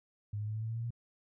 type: tone with pitch steps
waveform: sine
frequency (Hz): 103.83 / 105.71 / 107.62 / 109.56 / 111.54 / 113.55 / 115.61 / 117.7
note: G#2 / G#2 / A2 / A2 / A2 / A#2 / A#2 / A#2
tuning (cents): 0 / +31 / -38 / -7 / +24 / -45 / -14 / +17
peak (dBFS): -34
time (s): 0.33-0.906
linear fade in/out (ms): 5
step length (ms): 72
effects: none